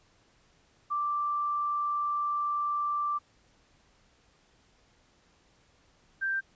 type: tone pair in turn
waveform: sine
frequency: 1174.7 / 1573.5 Hz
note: D6 / G6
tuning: 0 / +6 cents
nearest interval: perfect fourth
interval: 506 cents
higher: second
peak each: -27 dBFS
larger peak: neither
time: 0.9-3.19 / 6.21-6.41 s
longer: first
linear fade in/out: 20 ms
effects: pink hiss -65 dBFS RMS until 6.55 s + resampled to 16000 Hz

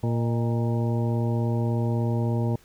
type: harmonic tone with a mistuned harmonic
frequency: 116.54 Hz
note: A#2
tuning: in tune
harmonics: 1 / 2 / 3 / 4 / 5 / 7 / 8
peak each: -23 / -29 / -33 / -35 / -37 / -40 / -41 dBFS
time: 0.03-2.56 s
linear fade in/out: 5 ms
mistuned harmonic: 5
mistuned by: +62 cents
effects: pink hiss -57 dBFS RMS until 2.64 s

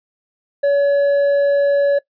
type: tone with hard clipping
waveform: sine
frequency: 566 Hz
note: C#5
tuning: 36 cents sharp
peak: -13 dBFS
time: 0.63-1.99 s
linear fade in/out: 10 ms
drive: 4 dB
effects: noise-tail reverb RT60 0.1 s tail -20 dB re dry + resampled to 11025 Hz

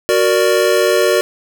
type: chord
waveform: square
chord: Gb augmented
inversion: none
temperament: equal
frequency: 370 / 466.2 / 587.3 Hz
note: Gb4 / Bb4 / D5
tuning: 0 / 0 / 0 cents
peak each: -16 dBFS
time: 0.09-1.21 s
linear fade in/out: 0 ms
effects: none

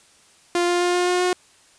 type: tone with pitch steps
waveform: sawtooth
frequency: 349.2 / 351.6 / 354.1 / 356.5 / 359 / 361.5 Hz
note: F4 / F4 / F4 / F4 / F4 / F#4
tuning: 0 / +12 / +24 / +36 / +48 / -40 cents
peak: -14 dBFS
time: 0.55-1.33 s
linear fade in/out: 2 ms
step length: 130 ms
effects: white hiss -54 dBFS RMS until 1.78 s + resampled to 22050 Hz

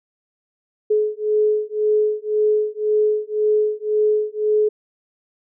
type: beating tone pair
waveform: sine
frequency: 424.5 / 426.4 Hz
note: G#4 / G#4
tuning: +38 / +46 cents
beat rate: 1.9 Hz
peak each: -19 dBFS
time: 0.9-4.69 s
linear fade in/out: 10 ms
effects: none

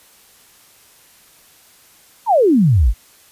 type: exponential sweep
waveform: sine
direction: down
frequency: 987.8 to 44.11 Hz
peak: -9 dBFS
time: 2.26-2.94 s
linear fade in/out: 50 ms
effects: white hiss -49 dBFS RMS until 3.31 s + resampled to 32000 Hz

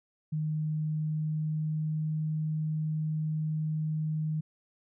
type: tone with pitch glide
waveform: sine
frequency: 154.4 to 155.38 Hz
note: D#3 to D#3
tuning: -13 to -2 cents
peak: -28 dBFS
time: 0.32-4.41 s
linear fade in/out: 10 ms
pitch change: +11 cents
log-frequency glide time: 0.84-2.13 s
effects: none

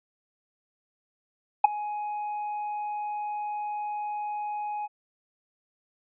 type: tone with ADSR envelope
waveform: triangle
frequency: 836 Hz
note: G#5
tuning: 11 cents sharp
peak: -7 dBFS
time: 1.64-4.88 s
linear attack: 6 ms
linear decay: 13 ms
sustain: -21 dB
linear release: 31 ms
effects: resampled to 8000 Hz

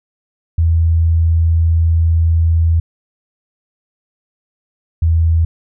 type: tone pair in turn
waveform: sine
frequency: 82.41 / 82.04 Hz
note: E2 / E2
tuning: 0 / -8 cents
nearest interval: unison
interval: 8 cents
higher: first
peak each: -9 dBFS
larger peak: neither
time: 0.58-2.8 / 5.02-5.45 s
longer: first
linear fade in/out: 5 ms
effects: none

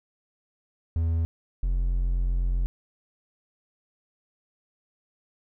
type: tone pair in turn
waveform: triangle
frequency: 82.41 / 44 Hz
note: E2 / F1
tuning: 0 / +14 cents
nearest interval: major seventh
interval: 1086 cents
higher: first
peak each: -20 dBFS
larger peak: neither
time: 0.96-1.25 / 1.63-2.66 s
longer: second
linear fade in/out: 0 ms
effects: none

